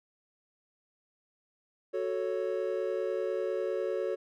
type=chord; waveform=triangle; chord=F# minor; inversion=none; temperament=equal; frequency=370 / 440 / 554.4 Hz; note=F#4 / A4 / C#5; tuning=0 / 0 / 0 cents; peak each=-32 dBFS; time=1.93-4.16 s; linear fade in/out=20 ms; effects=none